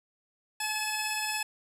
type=tone pair together; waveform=15% pulse; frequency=857 / 2588 Hz; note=A5 / E7; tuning=-46 / -32 cents; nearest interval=octave + perfect fifth; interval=1914 cents; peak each=-26 dBFS; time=0.6-1.43 s; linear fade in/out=5 ms; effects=resampled to 32000 Hz + 10-bit